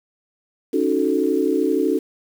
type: chord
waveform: sine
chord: D# half-diminished seventh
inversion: third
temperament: equal with one note detuned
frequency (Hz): 278.5 / 311.1 / 370 / 440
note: C#4 / D#4 / F#4 / A4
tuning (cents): +8 / 0 / 0 / 0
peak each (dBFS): -22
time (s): 0.73-1.99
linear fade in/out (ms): 10
effects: 7-bit